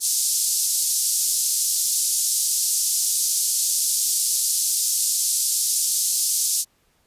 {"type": "band-pass noise", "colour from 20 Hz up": "white", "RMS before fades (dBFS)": -22, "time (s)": [0, 6.65], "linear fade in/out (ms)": 50, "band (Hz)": [5000, 11000], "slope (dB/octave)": 24, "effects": ["pink hiss -64 dBFS RMS until 7.06 s", "resampled to 32000 Hz"]}